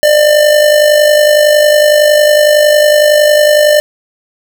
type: tone with amplitude modulation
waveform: square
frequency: 598 Hz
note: D5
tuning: 31 cents sharp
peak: -3 dBFS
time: 0.03-3.8 s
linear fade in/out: 0 ms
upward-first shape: sine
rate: 50.9 Hz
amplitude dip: 50%
effects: none